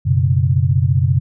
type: chord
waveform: sine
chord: F# suspended fourth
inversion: none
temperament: equal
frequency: 92.5 / 123.47 / 138.59 Hz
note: F#2 / B2 / C#3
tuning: 0 / 0 / 0 cents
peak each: -16 dBFS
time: 0.05-1.2 s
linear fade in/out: 20 ms
effects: none